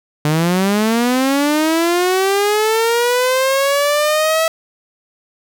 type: linear sweep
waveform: sawtooth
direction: up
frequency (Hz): 146.83 to 653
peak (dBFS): -9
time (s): 0.25-4.48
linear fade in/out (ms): 2
effects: none